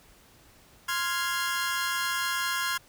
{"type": "chord", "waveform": "sawtooth", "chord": "F minor", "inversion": "second", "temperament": "equal", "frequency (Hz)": [1046.5, 1396.9, 1661.2], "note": ["C6", "F6", "Ab6"], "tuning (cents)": [0, 0, 0], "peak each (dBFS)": -28, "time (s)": [0.88, 2.78], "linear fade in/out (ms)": 10, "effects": ["pink hiss -57 dBFS RMS until 2.88 s"]}